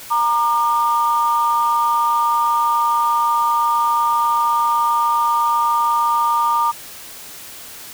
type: tone pair together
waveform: sine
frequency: 932.1 / 1200 Hz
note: A#5 / D6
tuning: 0 / +37 cents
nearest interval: major third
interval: 437 cents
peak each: -16 dBFS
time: 0.1-6.72 s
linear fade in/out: 20 ms
effects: tanh soft clip ceiling -7 dBFS + white hiss -36 dBFS RMS until 7.93 s